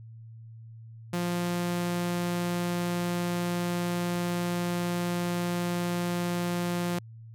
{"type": "tone", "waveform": "sawtooth", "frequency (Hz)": 175, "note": "F3", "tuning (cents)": 4, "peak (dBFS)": -23, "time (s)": [1.13, 6.99], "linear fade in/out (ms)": 5, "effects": ["added 113 Hz sine -43 dBFS peak until 7.34 s", "MP3 96 kbps"]}